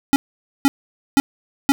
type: tone bursts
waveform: square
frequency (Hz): 277.2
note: C#4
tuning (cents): 0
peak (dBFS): -11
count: 4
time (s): 0.13-1.72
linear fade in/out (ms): 0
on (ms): 30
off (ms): 490
effects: none